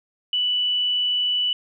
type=tone; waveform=sine; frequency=2967 Hz; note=F#7; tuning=4 cents sharp; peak=-19 dBFS; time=0.33-1.53 s; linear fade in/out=2 ms; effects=none